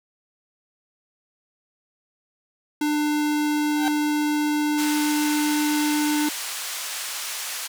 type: tone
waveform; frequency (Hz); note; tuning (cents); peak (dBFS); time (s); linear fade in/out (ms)
square; 298.7; D4; +29; -21; 2.81-6.29; 5
type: tone with exponential growth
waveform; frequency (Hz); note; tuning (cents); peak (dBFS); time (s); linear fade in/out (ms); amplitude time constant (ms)
30% pulse; 777; G5; -16; -18; 3.68-3.88; 0; 43
type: band-pass noise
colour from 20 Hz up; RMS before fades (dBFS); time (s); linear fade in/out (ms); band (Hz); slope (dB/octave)
white; -31; 4.77-7.68; 20; 860 to 10000; 12
effects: none